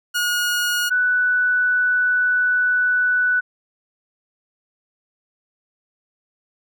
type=tone pair in turn; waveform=sawtooth / sine; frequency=1442 / 1486.8 Hz; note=F#6 / F#6; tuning=-45 / +8 cents; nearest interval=minor second; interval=53 cents; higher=second; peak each=-15 dBFS; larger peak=neither; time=0.14-0.9 / 0.9-3.41 s; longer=second; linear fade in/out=20 ms; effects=none